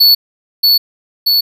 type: tone with echo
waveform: square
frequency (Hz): 4435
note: C#8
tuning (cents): 0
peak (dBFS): -5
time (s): 0-0.15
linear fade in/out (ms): 10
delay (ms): 630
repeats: 2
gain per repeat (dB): -2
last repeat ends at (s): 1.41
effects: none